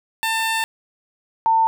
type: tone pair in turn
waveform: 15% pulse / sine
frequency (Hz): 895 / 899.7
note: A5 / A5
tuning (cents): +29 / +38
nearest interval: unison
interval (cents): 9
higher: second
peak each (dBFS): -13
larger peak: neither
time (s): 0.23-0.64 / 1.46-1.67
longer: first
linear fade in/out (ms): 0
effects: none